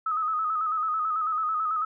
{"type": "tone with vibrato", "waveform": "sine", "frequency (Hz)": 1271, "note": "D#6", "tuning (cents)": 36, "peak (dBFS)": -24, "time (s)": [0.06, 1.85], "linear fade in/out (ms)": 5, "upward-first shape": "square", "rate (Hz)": 9.1, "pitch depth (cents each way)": 44, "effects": []}